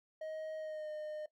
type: tone with pitch glide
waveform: triangle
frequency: 628 to 610.5 Hz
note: D#5 to D#5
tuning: +16 to -33 cents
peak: -38 dBFS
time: 0.21-1.26 s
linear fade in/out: 5 ms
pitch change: -49 cents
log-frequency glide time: 0.57-0.9 s
effects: noise-tail reverb RT60 0.1 s tail -17 dB re dry